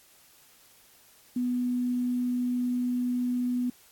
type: tone with quantisation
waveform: sine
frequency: 246.9 Hz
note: B3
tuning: in tune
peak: -25 dBFS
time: 1.36-3.7 s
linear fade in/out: 5 ms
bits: 9
effects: white hiss -58 dBFS RMS until 3.91 s + AAC 64 kbps